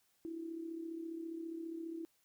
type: tone with amplitude modulation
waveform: sine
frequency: 329.6 Hz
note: E4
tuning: in tune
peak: -38 dBFS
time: 0.25-2.05 s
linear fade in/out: 0 ms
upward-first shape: sine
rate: 34.8 Hz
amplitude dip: 60%
effects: white hiss -75 dBFS RMS until 2.24 s